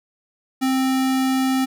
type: tone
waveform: square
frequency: 262.7 Hz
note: C4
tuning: 7 cents sharp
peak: -18 dBFS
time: 0.61-1.66 s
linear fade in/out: 20 ms
effects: none